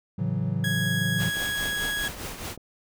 triangle chord, F# minor seventh, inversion first, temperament equal, 110 / 138.59 / 164.81 / 185 Hz, A2 / C#3 / E3 / F#3, 0 / 0 / 0 / 0 cents, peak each -28 dBFS, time 0.18-1.3 s, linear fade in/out 10 ms
30% pulse tone, 1661.2 Hz, G#6, in tune, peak -24 dBFS, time 0.64-2.08 s, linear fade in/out 2 ms
pink noise with tremolo, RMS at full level -33 dBFS, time 1.17-2.57 s, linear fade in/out 50 ms, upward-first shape triangle, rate 4.8 Hz, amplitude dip 65%
click train, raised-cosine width 2 ms, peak -28 dBFS, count 11, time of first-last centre 1.37-2.576 s, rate 8.29 Hz
effects none

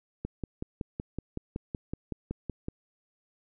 click train, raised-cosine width 3 ms, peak -20 dBFS, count 14, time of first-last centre 0.25-2.684 s, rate 5.34 Hz, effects none

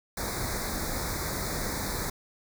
pink band-stop noise, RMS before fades -32 dBFS, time 0.17-2.1 s, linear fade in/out 5 ms, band 2300 to 3700 Hz, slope 96 dB/octave, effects none

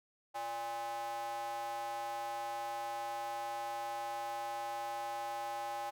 square tone with high-pass filter, 116.54 Hz, A#2, in tune, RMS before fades -40 dBFS, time 0.34-5.91 s, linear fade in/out 20 ms, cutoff 750 Hz, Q 8.5, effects none

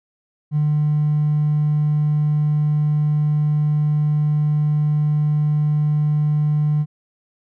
triangle tone with hard clipping, 150 Hz, D3, 37 cents sharp, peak -15 dBFS, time 0.51-6.86 s, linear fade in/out 50 ms, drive 3 dB, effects none

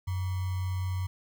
sine tone with sample-and-hold, 92.5 Hz, F#2, in tune, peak -28 dBFS, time 0.07-1.07 s, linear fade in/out 10 ms, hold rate 1050 Hz, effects none

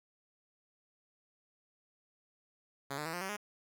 5% pulse tone with pitch steps, 138.6 / 150.27 / 162.93 / 176.65 / 191.53 / 207.7 Hz, C#3 / D3 / E3 / F3 / G3 / G#3, 0 / +40 / -20 / +20 / -40 / 0 cents, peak -26 dBFS, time 2.9-3.368 s, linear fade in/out 10 ms, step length 78 ms, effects none

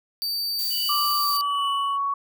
45% pulse tone, 4614 Hz, D8, 31 cents flat, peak -24 dBFS, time 0.22-1.41 s, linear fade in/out 0 ms
violet noise, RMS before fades -32 dBFS, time 0.59-1.37 s, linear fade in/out 0 ms
triangle tone with tremolo, 2960 Hz, F#7, in tune, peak -26 dBFS, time 0.7-1.98 s, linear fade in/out 20 ms, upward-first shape triangle, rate 1.3 Hz, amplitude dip 100%
sine tone with pitch glide, 1174.7 to 1117.1 Hz, D6 to C#6, 0 to +13 cents, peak -22 dBFS, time 0.89-2.14 s, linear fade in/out 5 ms, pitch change -87 cents, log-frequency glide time 1.17-1.71 s
effects none

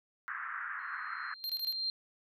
pink band-pass noise, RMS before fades -40 dBFS, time 0.28-1.34 s, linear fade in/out 0 ms, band 1200 to 1800 Hz, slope 48 dB/octave
sine tone with exponential growth, 4175 Hz, C8, 5 cents flat, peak -30 dBFS, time 0.79-1.9 s, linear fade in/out 1 ms, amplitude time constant 240 ms
square tone bursts, 4186 Hz, C8, in tune, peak -34 dBFS, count 4, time 1.44-1.725 s, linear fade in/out 0 ms, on 54 ms, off 23 ms
effects none

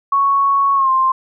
sine tone with pitch glide, 1109 to 1050.4 Hz, C#6 to C6, 0 to +6 cents, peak -11 dBFS, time 0.12-1.12 s, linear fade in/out 5 ms, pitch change -94 cents, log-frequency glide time 0.75-0.9 s, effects none

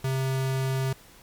square tone, 132.7 Hz, C3, 25 cents sharp, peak -25 dBFS, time 0.04-0.93 s, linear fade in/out 5 ms, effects pink hiss -52 dBFS RMS until 1.22 s + MP3 96 kbps

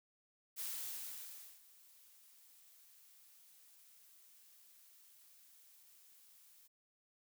blue noise with ADSR envelope, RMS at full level -42 dBFS, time 0.56-6.68 s, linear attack 41 ms, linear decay 990 ms, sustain -22 dB, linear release 16 ms, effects none

